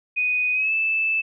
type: tone with pitch glide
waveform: sine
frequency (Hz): 2489 to 2631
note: D#7 to E7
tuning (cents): 0 to -4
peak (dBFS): -19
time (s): 0.16-1.22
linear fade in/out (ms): 20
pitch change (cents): +96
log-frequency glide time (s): 0.53-0.73
effects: none